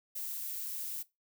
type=noise; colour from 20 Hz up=violet; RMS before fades=-39 dBFS; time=0.15-1.03 s; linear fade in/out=10 ms; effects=noise-tail reverb RT60 0.2 s tail -19 dB re dry